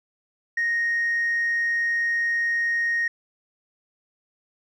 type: tone with tanh clipping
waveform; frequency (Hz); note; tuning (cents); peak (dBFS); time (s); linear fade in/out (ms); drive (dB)
triangle; 1864.7; A#6; 0; -21; 0.57-3.08; 5; 5
effects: none